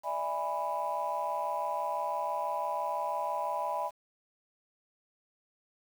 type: chord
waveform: sine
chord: E dominant seventh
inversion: third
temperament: just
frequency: 593.3 / 659.3 / 824.1 / 988.9 Hz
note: D5 / E5 / G#5 / B5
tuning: +18 / 0 / -14 / +2 cents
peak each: -37 / -37 / -35 / -33 dBFS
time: 0.03-3.91 s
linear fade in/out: 50 ms
effects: tanh soft clip ceiling -22 dBFS + 9-bit